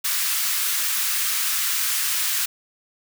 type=high-pass noise; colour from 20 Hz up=white; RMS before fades=-23 dBFS; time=0.04-2.46 s; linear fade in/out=10 ms; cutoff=1200 Hz; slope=24 dB/octave; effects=none